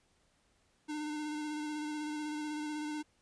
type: tone with vibrato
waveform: square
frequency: 301.7 Hz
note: D4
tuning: 47 cents sharp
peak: -37 dBFS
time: 0.88-3.03 s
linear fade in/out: 20 ms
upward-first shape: square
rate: 16 Hz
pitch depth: 17 cents each way
effects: pink hiss -72 dBFS RMS until 3.21 s + resampled to 22050 Hz

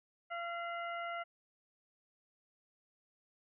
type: harmonic tone with a mistuned harmonic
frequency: 685 Hz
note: F5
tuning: 34 cents flat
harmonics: 1 / 2 / 3 / 4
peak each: -41 / -42 / -46 / -53 dBFS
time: 0.3-1.24 s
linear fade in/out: 20 ms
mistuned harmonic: 4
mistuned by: +73 cents
effects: none

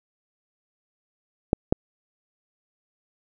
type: clicks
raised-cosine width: 2 ms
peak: -4 dBFS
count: 2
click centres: 1.531 / 1.725 s
effects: none

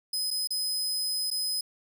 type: tone with dropouts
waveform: sawtooth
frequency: 5040 Hz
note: D#8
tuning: 21 cents sharp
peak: -25 dBFS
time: 0.13-1.61 s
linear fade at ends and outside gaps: 5 ms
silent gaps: 0.306-0.31 / 0.474-0.505 / 1.304-1.312 s
effects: none

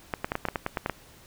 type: clicks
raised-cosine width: 0.5 ms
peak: -12 dBFS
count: 11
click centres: 0.138 / 0.245 / 0.319 / 0.354 / 0.453 / 0.486 / 0.558 / 0.664 / 0.772 / 0.861 / 0.897 s
effects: pink hiss -53 dBFS RMS until 1.26 s

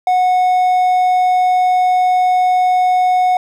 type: tone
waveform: triangle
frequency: 733 Hz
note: F#5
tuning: 16 cents flat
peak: -8 dBFS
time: 0.07-3.37 s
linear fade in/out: 2 ms
effects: none

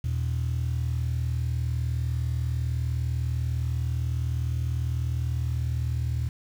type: tone pair together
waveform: sine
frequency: 79.83 / 119.8 Hz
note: D#2 / A#2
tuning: +45 / +48 cents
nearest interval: perfect fifth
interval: 703 cents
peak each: -26 dBFS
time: 0.04-6.29 s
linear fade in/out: 5 ms
effects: tanh soft clip ceiling -20 dBFS + 8-bit

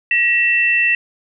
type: tone pair together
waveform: sine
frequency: 1911 / 2680 Hz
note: A#6 / E7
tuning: +43 / +28 cents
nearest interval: tritone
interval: 585 cents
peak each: -16 / -14 dBFS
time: 0.11-0.95 s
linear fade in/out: 2 ms
effects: none

